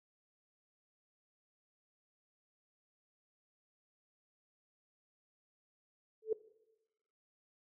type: tone with exponential growth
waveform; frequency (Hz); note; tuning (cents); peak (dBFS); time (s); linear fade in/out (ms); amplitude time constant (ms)
sine; 438.5; A4; -6; -26; 6.22-6.33; 5; 22
effects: noise-tail reverb RT60 1.0 s tail -19 dB re dry